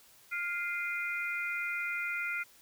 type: tone cluster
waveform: sine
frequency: 1406 / 2079 / 2438 Hz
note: F6 / C7 / D#7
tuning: +11 / -12 / -36 cents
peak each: -36 / -36 / -38 dBFS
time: 0.31-2.44 s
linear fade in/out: 20 ms
effects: white hiss -60 dBFS RMS until 2.61 s